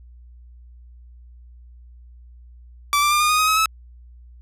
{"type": "tone with pitch steps", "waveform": "sawtooth", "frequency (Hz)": [1160, 1178.9, 1198.1, 1217.7, 1237.5, 1257.7, 1278.2, 1299.1], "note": ["D6", "D6", "D6", "D#6", "D#6", "D#6", "D#6", "E6"], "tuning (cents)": [-22, 6, 34, -38, -10, 18, 46, -26], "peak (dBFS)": -12, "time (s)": [2.93, 3.658], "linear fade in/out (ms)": 0, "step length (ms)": 91, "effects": ["added 60 Hz sine -42 dBFS peak until 4.41 s", "resampled to 32000 Hz"]}